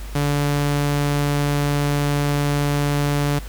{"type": "tone", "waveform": "sawtooth", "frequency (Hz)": 144.4, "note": "D3", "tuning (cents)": -29, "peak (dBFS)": -14, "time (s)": [0.15, 3.39], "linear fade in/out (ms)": 5, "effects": ["added 50 Hz sine -30 dBFS peak until 3.48 s", "pink hiss -41 dBFS RMS until 3.48 s"]}